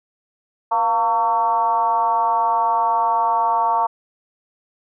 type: tone with frequency modulation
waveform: sine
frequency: 912 Hz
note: A#5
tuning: 38 cents flat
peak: -15 dBFS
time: 0.71-3.87 s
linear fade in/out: 10 ms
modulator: 214 Hz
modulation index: 0.94
effects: none